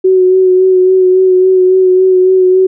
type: tone with vibrato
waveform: sine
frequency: 371.9 Hz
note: F#4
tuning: 9 cents sharp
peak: -4 dBFS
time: 0.04-2.67 s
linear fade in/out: 10 ms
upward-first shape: sine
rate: 3.6 Hz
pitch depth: 22 cents each way
effects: none